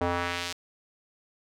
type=tone with band-pass filter sweep; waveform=square; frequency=87.4 Hz; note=F2; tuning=2 cents sharp; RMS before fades=-30 dBFS; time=0.01-0.53 s; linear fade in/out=5 ms; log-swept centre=650 to 5200 Hz; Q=0.95; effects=none